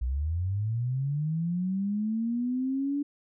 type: linear sweep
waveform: sine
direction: up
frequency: 58.27 to 289.7 Hz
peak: -26 dBFS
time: 0.01-3.03 s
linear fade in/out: 10 ms
effects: none